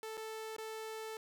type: tone with dropouts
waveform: sawtooth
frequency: 440 Hz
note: A4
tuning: in tune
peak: -38 dBFS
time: 0.03-1.17 s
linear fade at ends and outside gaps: 1 ms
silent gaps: 0.171-0.176 / 0.565-0.583 s
effects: none